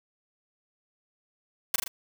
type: noise with echo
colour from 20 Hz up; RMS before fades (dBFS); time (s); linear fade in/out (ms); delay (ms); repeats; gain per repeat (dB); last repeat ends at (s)
white; -23; 1.74-1.76; 5; 40; 3; -4; 1.88
effects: none